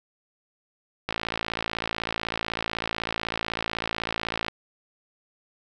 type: click train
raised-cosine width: 0.3 ms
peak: -11 dBFS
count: 191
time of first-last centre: 1.09-4.483 s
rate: 56 Hz
effects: none